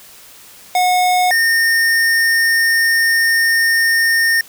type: tone pair in turn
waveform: square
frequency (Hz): 728 / 1828.1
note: F#5 / A#6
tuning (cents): -28 / -34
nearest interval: octave + major third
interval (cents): 1594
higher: second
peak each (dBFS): -12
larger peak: neither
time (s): 0.75-1.31 / 1.31-4.41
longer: second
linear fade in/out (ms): 2
effects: white hiss -41 dBFS RMS until 4.48 s